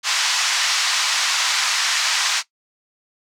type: band-pass noise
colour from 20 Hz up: white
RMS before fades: -20 dBFS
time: 0.03-2.43 s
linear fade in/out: 50 ms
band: 910 to 6300 Hz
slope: 24 dB/octave
effects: noise-tail reverb RT60 0.1 s tail -17 dB re dry